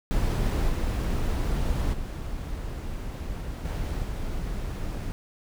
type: noise with level steps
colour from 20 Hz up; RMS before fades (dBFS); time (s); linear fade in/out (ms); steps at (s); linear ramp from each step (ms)
brown; -24 / -26 / -33 / -29 / -31; 0.11-5.12; 0; 0.69 / 1.93 / 3.65 / 4.03; 5
effects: none